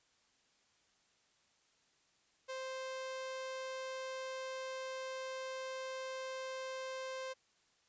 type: tone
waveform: sawtooth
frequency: 523.3 Hz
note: C5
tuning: in tune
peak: -37 dBFS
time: 2.48-7.34 s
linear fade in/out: 20 ms
effects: white hiss -73 dBFS RMS until 7.88 s + resampled to 16000 Hz